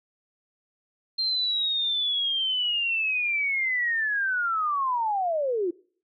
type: linear sweep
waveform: sine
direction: down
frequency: 4186 to 329.6 Hz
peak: -23 dBFS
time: 1.18-5.71 s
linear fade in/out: 10 ms
effects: noise-tail reverb RT60 0.5 s tail -23 dB re dry